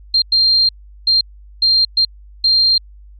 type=tone bursts at uneven times; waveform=sine; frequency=4186 Hz; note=C8; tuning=in tune; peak=-9 dBFS; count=6; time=0.14-0.22 / 0.32-0.69 / 1.07-1.21 / 1.62-1.85 / 1.97-2.05 / 2.44-2.78 s; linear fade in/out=5 ms; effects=added 50 Hz sine -37 dBFS peak until 3.19 s + MP3 32 kbps